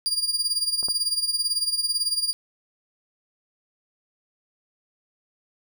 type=tone with tremolo; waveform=35% pulse; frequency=4800 Hz; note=D8; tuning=37 cents sharp; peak=-18 dBFS; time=0.06-2.33 s; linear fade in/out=0 ms; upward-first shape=sine; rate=18 Hz; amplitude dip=75%
type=clicks; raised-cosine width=1 ms; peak=-28 / -22 dBFS; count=2; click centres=0.829 / 0.885 s
effects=none